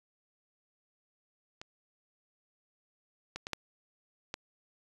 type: clicks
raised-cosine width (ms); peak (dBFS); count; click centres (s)
0.2; -26 / -21 / -21 / -15 / -19; 5; 1.615 / 3.36 / 3.469 / 3.533 / 4.341
effects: resampled to 24000 Hz

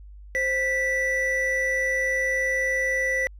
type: tone pair together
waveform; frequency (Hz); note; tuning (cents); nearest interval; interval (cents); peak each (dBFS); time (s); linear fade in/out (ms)
triangle; 523.3 / 1966.6; C5 / B6; 0 / -8; octave + major seventh; 2292; -26 / -21; 0.35-3.27; 0
effects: added 50 Hz sine -41 dBFS peak until 3.39 s

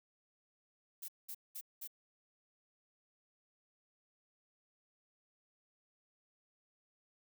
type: noise bursts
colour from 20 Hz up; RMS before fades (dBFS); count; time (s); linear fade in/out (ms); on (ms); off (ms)
violet; -45; 4; 1.02-1.876; 10; 64; 200
effects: none

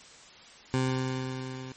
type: tone with level ramp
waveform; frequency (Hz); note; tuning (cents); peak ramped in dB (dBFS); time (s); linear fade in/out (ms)
20% pulse; 130; C3; -11; -19 to -34; 0.74-1.72; 0
effects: white hiss -51 dBFS RMS until 1.76 s + MP3 32 kbps

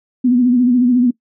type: tone with vibrato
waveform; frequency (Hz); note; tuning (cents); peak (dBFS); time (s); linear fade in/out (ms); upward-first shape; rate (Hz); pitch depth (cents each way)
sine; 247; B3; 0; -9; 0.24-1.11; 10; sine; 14; 64
effects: noise-tail reverb RT60 0.1 s tail -20 dB re dry

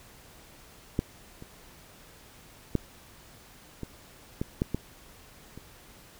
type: clicks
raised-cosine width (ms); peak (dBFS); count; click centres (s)
3; -12 / -29 / -11 / -22 / -16 / -12 / -15 / -29; 8; 0.991 / 1.424 / 2.753 / 3.833 / 4.415 / 4.619 / 4.746 / 5.576
effects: pink hiss -53 dBFS RMS until 6.19 s

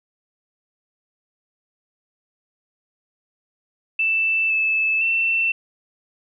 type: tone with pitch steps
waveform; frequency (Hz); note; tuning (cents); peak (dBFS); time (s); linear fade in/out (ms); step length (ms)
sine; 2651 / 2618 / 2685; E7 / E7 / E7; +9 / -13 / +31; -17; 3.99-5.52; 5; 510
effects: none

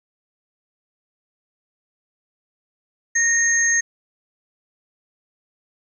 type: tone pair together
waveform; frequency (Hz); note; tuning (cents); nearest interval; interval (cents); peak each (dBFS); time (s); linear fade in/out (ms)
sine; 1851 / 6423; A#6 / G8; -13 / +41; octave + minor seventh; 2154; -18; 3.15-3.81; 10
effects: 9-bit

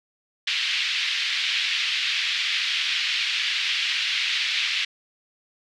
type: band-pass noise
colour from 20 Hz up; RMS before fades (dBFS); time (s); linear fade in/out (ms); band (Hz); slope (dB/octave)
pink; -25; 0.47-4.85; 5; 2200 to 4100; 24
effects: none

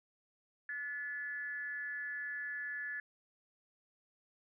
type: tone with frequency modulation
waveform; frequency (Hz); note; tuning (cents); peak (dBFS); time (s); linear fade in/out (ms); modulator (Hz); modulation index
sine; 1721; A6; -39; -38; 0.69-3; 2; 272; 0.44
effects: none

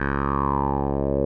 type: tone with low-pass filter sweep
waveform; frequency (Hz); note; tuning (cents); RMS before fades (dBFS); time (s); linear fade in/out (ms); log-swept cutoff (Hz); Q
10% pulse; 69.3; C#2; 0; -23; 0-1.25; 5; 1600 to 530; 6.4
effects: none

